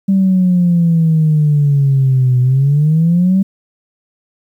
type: exponential two-way sweep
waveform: sine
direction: down then up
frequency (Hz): 196 to 124.6 to 196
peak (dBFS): -7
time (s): 0.08-3.43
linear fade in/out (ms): 10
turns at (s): 2.4
effects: tanh soft clip ceiling -4 dBFS + 8-bit